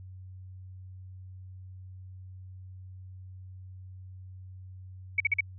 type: tone bursts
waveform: sine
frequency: 2260 Hz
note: C#7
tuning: 33 cents sharp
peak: -21 dBFS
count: 4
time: 5.18-5.407 s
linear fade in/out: 5 ms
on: 23 ms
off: 45 ms
effects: added 93 Hz sine -43 dBFS peak until 5.58 s